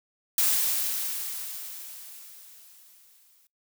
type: noise with exponential decay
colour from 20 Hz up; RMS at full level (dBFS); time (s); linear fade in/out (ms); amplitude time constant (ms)
blue; -22; 0.38-3.47; 2; 670
effects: noise-tail reverb RT60 0.2 s tail -26 dB re dry